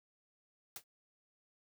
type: noise with exponential decay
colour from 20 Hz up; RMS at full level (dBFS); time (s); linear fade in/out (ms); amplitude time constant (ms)
white; -40; 0.76-0.84; 2; 16
effects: none